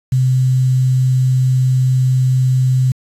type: tone with quantisation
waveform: sine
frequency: 128.9 Hz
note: C3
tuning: 26 cents flat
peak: -10 dBFS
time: 0.12-2.92 s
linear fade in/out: 5 ms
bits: 6
effects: resampled to 32000 Hz